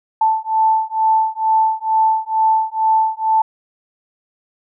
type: beating tone pair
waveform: sine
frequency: 880 / 882.2 Hz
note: A5 / A5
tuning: 0 / +4 cents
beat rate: 2.2 Hz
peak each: -16 dBFS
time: 0.21-3.42 s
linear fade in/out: 5 ms
effects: none